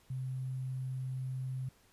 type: tone with sample-and-hold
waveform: sine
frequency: 130 Hz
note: C3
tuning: 11 cents flat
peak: -35 dBFS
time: 0.1-1.69 s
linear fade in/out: 5 ms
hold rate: 11025 Hz
effects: pink hiss -66 dBFS RMS until 1.92 s + resampled to 32000 Hz